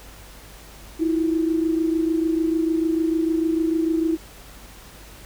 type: tone pair together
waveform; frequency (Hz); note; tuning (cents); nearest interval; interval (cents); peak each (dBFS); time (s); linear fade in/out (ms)
sine; 322.5 / 349.2; E4 / F4; -38 / 0; minor second; 138; -19 / -26; 0.99-4.17; 20
effects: added 50 Hz sine -45 dBFS peak until 5.25 s + pink hiss -45 dBFS RMS until 5.25 s